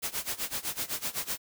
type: noise with tremolo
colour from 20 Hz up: white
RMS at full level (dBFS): -31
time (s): 0.02-1.38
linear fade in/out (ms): 20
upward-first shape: sine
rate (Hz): 7.9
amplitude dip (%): 90
effects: none